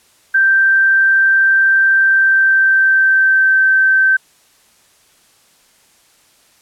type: tone with pitch glide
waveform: sine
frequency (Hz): 1568 to 1550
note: G6 to G6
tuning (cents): 0 to -20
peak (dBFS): -8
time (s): 0.34-4.17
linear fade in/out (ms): 10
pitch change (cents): -20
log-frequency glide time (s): 1.98-3.62
effects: white hiss -52 dBFS RMS until 6.61 s + low-pass 11000 Hz 12 dB/octave